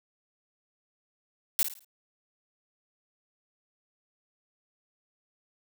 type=noise with echo; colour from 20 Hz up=blue; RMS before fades=-24 dBFS; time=1.59-1.63 s; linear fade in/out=0 ms; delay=54 ms; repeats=4; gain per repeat=-9 dB; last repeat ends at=1.846 s; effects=none